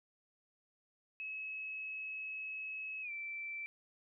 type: tone with pitch glide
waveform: sine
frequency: 2575 to 2334 Hz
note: E7 to D7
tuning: -41 to -11 cents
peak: -40 dBFS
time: 1.2-3.66 s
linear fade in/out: 0 ms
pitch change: -170 cents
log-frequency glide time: 3.02-3.11 s
effects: none